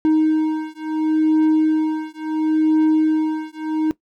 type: beating tone pair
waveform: triangle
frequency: 312.1 / 312.82 Hz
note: D#4 / D#4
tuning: +5 / +9 cents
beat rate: 0.72 Hz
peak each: -16 dBFS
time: 0.05-3.91 s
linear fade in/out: 0 ms
effects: noise-tail reverb RT60 0.1 s tail -18 dB re dry